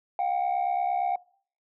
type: tone pair together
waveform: sine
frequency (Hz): 715.3 / 784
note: F5 / G5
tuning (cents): +41 / 0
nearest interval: major second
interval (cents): 159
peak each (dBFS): -25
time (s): 0.19-1.16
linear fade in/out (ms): 2
effects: noise-tail reverb RT60 0.5 s tail -24 dB re dry + tanh soft clip ceiling -21 dBFS